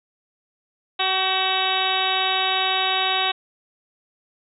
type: harmonic tone with a mistuned harmonic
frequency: 377.6 Hz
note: F#4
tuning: 35 cents sharp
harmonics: 1 / 2 / 3 / 4 / 5 / 6 / 7 / 8 / 9 / 10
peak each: -33 / -25 / -28 / -31 / -33 / -32 / -28 / -28 / -30 / -25 dBFS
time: 0.99-3.32 s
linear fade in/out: 10 ms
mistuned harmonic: 4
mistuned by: +36 cents
effects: none